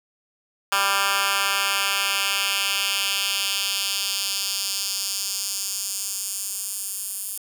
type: tone with high-pass filter sweep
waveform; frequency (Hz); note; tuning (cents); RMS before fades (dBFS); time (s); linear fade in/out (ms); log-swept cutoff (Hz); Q
10% pulse; 197.6; G3; +14; -25; 0.72-7.38; 2; 1400 to 10000; 1.4
effects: 7-bit